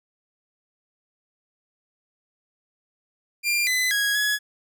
sawtooth tone with pitch steps, 2390 / 2014 / 1655 / 1686 Hz, D7 / B6 / G#6 / G#6, +30 / +33 / -6 / +26 cents, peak -17 dBFS, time 3.43-4.39 s, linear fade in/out 50 ms, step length 240 ms, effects none

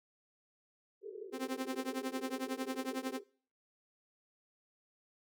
white band-pass noise, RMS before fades -47 dBFS, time 1.01-3.24 s, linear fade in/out 50 ms, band 370 to 450 Hz, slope 96 dB/octave
sawtooth tone with tremolo, 261.6 Hz, C4, in tune, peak -29 dBFS, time 1.32-3.2 s, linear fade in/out 50 ms, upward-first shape triangle, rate 11 Hz, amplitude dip 100%
effects noise-tail reverb RT60 0.5 s tail -24 dB re dry

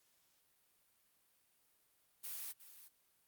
blue noise with echo, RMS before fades -45 dBFS, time 2.23-2.53 s, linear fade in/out 20 ms, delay 360 ms, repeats 1, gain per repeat -13 dB, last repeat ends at 2.89 s, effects white hiss -75 dBFS RMS until 3.27 s + Opus 48 kbps

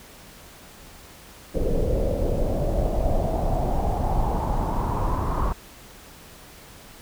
brown noise with low-pass filter sweep, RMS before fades -23 dBFS, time 1.54-5.53 s, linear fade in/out 10 ms, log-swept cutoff 480 to 1100 Hz, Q 5.4, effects pink hiss -46 dBFS RMS until 7.01 s

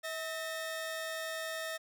sawtooth tone pair together, 643.5 / 1820 Hz, E5 / A#6, -42 / -42 cents, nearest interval octave + tritone, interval 1800 cents, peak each -35 / -37 dBFS, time 0.03-1.78 s, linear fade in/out 20 ms, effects none

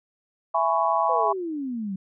sine chord, C# minor seventh, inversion first, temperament just, 665.2 / 831.5 / 997.9 / 1108.7 Hz, E5 / G#5 / B5 / C#6, +16 / +2 / +18 / 0 cents, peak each -25 dBFS, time 0.54-1.33 s, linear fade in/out 10 ms
sine exponential sweep, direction down, 523.3 to 185 Hz, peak -27 dBFS, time 1.09-1.96 s, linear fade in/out 5 ms
effects none

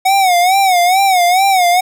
square tone with vibrato, 742 Hz, F#5, 5 cents sharp, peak -9 dBFS, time 0.05-1.81 s, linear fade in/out 10 ms, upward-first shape sine, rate 2.3 Hz, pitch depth 110 cents each way, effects none

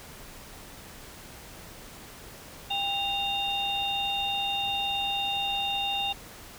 sine tone cluster, 797 / 2789 / 3669 Hz, G5 / F7 / A#7, +28 / -3 / -28 cents, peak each -31 dBFS, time 2.7-6.13 s, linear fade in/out 10 ms, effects pink hiss -46 dBFS RMS until 6.58 s

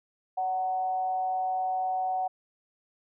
sine tone with frequency modulation, 746 Hz, F#5, 14 cents sharp, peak -26 dBFS, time 0.37-2.28 s, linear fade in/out 10 ms, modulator 176 Hz, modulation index 0.31, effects none

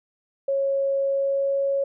sine tone with pitch glide, 549 to 552.5 Hz, C#5 to C#5, -17 to -6 cents, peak -20 dBFS, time 0.48-1.84 s, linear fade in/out 5 ms, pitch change +11 cents, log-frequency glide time 0.99-1.57 s, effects none

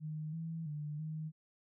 sine tone with pitch steps, 154.4 / 163.4 / 149.3 / 156.3 Hz, D#3 / E3 / D3 / D#3, -13 / -15 / +29 / +8 cents, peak -38 dBFS, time 0-1.32 s, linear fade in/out 50 ms, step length 330 ms, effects none

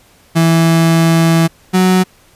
35% pulse tone pair in turn, 164.81 / 184.99 Hz, E3 / F#3, 0 / 0 cents, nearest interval major second, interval 200 cents, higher second, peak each -6 dBFS, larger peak neither, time 0.35-1.48 / 1.73-2.04 s, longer first, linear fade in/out 20 ms, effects pink hiss -48 dBFS RMS until 2.35 s + resampled to 32000 Hz

